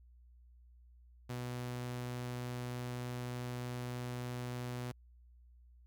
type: tone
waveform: sawtooth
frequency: 123.3 Hz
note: B2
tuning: 2 cents flat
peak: -35 dBFS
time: 1.29-4.92 s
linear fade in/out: 10 ms
effects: added 60 Hz sine -58 dBFS peak until 5.86 s